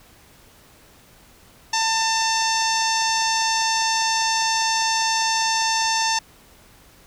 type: tone with low-pass filter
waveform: sawtooth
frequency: 895 Hz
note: A5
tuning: 29 cents sharp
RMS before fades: -21 dBFS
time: 1.73-6.19 s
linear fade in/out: 5 ms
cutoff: 5900 Hz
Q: 4.9
effects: pink hiss -51 dBFS RMS until 7.06 s